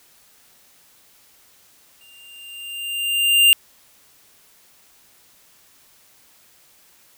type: tone with exponential growth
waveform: square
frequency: 2794 Hz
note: F7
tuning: in tune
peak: -9 dBFS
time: 2.01-3.53 s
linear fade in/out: 0 ms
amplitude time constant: 330 ms
effects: white hiss -54 dBFS RMS until 7.17 s